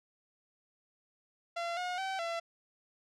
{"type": "tone with pitch steps", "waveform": "sawtooth", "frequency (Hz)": [683, 721, 768, 674], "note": ["F5", "F#5", "G5", "E5"], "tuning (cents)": [-39, -45, -36, 38], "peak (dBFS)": -30, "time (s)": [1.56, 2.4], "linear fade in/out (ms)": 10, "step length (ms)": 210, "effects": ["low-pass 5000 Hz 12 dB/octave"]}